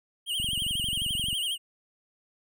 square tone with vibrato, 3023 Hz, F#7, 36 cents sharp, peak -28 dBFS, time 0.26-1.58 s, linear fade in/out 50 ms, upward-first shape sine, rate 12 Hz, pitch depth 120 cents each way
click train, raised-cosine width 5 ms, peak -26 dBFS, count 22, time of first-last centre 0.4-1.329 s, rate 22.6 Hz
effects none

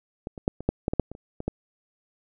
clicks, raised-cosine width 2 ms, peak -19 / -25 / -8 / -22 / -8 / -10 / -13 / -6 / -24 / -29 / -20 / -13 dBFS, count 12, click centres 0.271 / 0.378 / 0.479 / 0.606 / 0.69 / 0.881 / 0.935 / 0.997 / 1.116 / 1.151 / 1.404 / 1.48 s, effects none

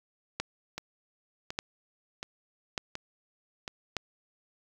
two click trains, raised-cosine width 0.2 ms, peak -19 / -13 dBFS, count 5 / 4, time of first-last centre 0.78-3.679 / 0.4-3.967 s, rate 1.38 / 0.841 Hz, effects 8-bit

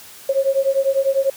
sine beating tone pair, 538 / 548 Hz, C5 / C#5, +48 / -20 cents, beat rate 10 Hz, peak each -18 dBFS, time 0.29-1.3 s, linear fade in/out 5 ms, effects white hiss -41 dBFS RMS until 1.36 s + high-pass 80 Hz 12 dB/octave

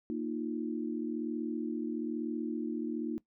sine chord, Bb suspended fourth, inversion none, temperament equal with one note detuned, 233.1 / 308.1 / 349.2 Hz, Bb3 / Eb4 / F4, 0 / -17 / 0 cents, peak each -36 / -36 / -39 dBFS, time 0.1-3.18 s, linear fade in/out 0 ms, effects noise-tail reverb RT60 0.1 s tail -19 dB re dry

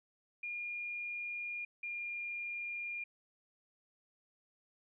sine tone pair in turn, 2420 / 2409 Hz, D#7 / D7, -49 / +43 cents, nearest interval unison, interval 8 cents, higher first, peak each -38 / -38 dBFS, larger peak neither, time 0.43-1.65 / 1.83-3.04 s, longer first, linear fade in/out 5 ms, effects none

